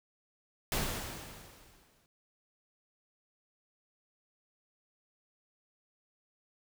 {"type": "noise with exponential decay", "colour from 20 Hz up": "pink", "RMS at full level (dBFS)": -31, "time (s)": [0.72, 2.06], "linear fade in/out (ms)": 1, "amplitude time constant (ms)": 290, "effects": []}